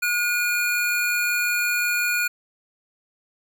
square tone pair together, 1443.1 / 2427 Hz, F#6 / D#7, -44 / -44 cents, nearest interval major sixth, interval 900 cents, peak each -24 dBFS, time 0.02-2.28 s, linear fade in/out 10 ms, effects none

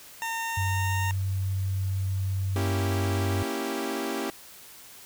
20% pulse tone with pitch glide, 912 to 921 Hz, A#5 to A#5, -38 to -21 cents, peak -24 dBFS, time 0.22-1.11 s, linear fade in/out 0 ms, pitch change +17 cents, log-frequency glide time 0.36-0.94 s
sine tone, 96 Hz, G2, 36 cents flat, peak -25 dBFS, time 0.57-3.43 s, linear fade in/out 5 ms
sawtooth chord, A# diminished seventh, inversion none, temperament equal, 233.1 / 277.2 / 329.6 / 392 Hz, A#3 / C#4 / E4 / G4, 0 / 0 / 0 / 0 cents, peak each -32 / -30 / -31 / -29 dBFS, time 2.56-4.3 s, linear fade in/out 0 ms
effects white hiss -48 dBFS RMS until 5.05 s

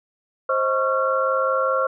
sine tone cluster, 527 / 632 / 1107 / 1369 Hz, C5 / D#5 / C#6 / F6, +12 / +27 / -3 / -35 cents, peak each -21 / -29 / -25 / -23 dBFS, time 0.49-1.87 s, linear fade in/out 5 ms, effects none

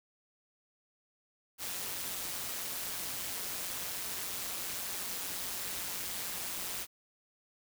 white noise with amplitude modulation, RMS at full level -36 dBFS, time 1.58-6.87 s, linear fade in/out 50 ms, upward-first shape sine, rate 183 Hz, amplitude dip 55%, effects none

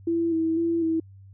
sine tone with vibrato, 329.6 Hz, E4, in tune, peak -21 dBFS, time 0.07-1 s, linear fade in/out 5 ms, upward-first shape square, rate 2 Hz, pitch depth 27 cents each way, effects added 97 Hz sine -45 dBFS peak until 1.33 s

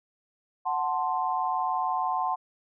sine chord, F# diminished, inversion none, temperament equal, 740 / 880 / 1046.5 Hz, F#5 / A5 / C6, 0 / 0 / 0 cents, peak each -29 / -30 / -29 dBFS, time 0.65-2.36 s, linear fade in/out 20 ms, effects none

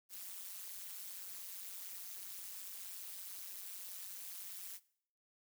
blue noise with amplitude modulation, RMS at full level -44 dBFS, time 0.09-4.8 s, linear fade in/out 50 ms, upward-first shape sine, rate 189 Hz, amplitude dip 100%, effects noise-tail reverb RT60 0.6 s tail -20 dB re dry

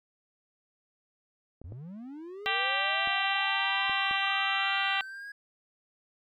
clicks, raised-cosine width 2 ms, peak -32 dBFS, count 5, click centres 1.616 / 1.722 / 3.074 / 3.896 / 4.111 s
triangle linear sweep, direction up, 73.42 to 1661.2 Hz, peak -38 dBFS, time 1.64-5.32 s, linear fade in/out 5 ms
harmonic tone, 392 Hz, G4, in tune, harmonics 2 / 3 / 4 / 5 / 6 / 7 / 8 / 9 / 10, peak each -34 / -35 / -35 / -33 / -38 / -33 / -35 / -41 / -40 dBFS, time 2.46-5.01 s, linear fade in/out 0 ms
effects none

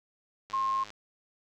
click train, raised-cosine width 0.2 ms, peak -28 dBFS, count 43, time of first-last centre 0.5-0.904 s, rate 104 Hz
sine tone, 1068 Hz, C6, 35 cents sharp, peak -26 dBFS, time 0.53-0.84 s, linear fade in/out 10 ms
effects none

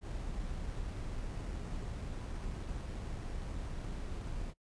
brown noise with sample-and-hold, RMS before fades -40 dBFS, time 0.01-4.54 s, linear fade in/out 50 ms, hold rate 7350 Hz, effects noise-tail reverb RT60 0.1 s tail -21 dB re dry + resampled to 22050 Hz

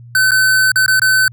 square tone with dropouts, 1522 Hz, F#6, 48 cents sharp, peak -10 dBFS, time 0.15-1.28 s, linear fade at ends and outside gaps 2 ms, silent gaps 0.309-0.317 / 0.718-0.758 / 0.862-0.88 / 0.996-1.018 s, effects added 119 Hz sine -34 dBFS peak until 1.32 s

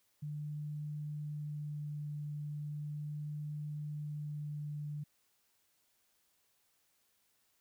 sine tone with vibrato, 148.7 Hz, D3, 22 cents sharp, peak -38 dBFS, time 0.22-5.04 s, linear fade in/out 10 ms, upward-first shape sine, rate 0.37 Hz, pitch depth 8 cents each way, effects white hiss -75 dBFS RMS until 7.6 s

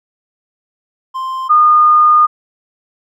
triangle / sine tone pair in turn, 1046.5 / 1221.5 Hz, C6 / D#6, 0 / -32 cents, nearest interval minor third, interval 268 cents, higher second, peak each -16 / -5 dBFS, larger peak second, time 1.14-1.49 / 1.49-2.27 s, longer second, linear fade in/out 20 ms, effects none

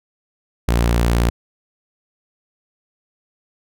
sawtooth tone, 58.5 Hz, A#1, 7 cents sharp, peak -10 dBFS, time 0.68-1.3 s, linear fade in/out 5 ms, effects none

